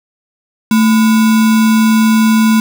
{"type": "tone with sample-and-hold", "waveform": "sine", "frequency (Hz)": 220.9, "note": "A3", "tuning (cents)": 7, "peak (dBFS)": -6, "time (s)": [0.71, 2.6], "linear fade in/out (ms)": 2, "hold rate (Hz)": 1225, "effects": []}